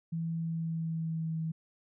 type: tone with pitch glide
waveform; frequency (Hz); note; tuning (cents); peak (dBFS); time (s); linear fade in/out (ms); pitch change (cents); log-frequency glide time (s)
sine; 164.81 to 160.95; E3 to E3; 0 to -41; -31; 0.12-1.52; 10; -41; 0.36-1.4
effects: none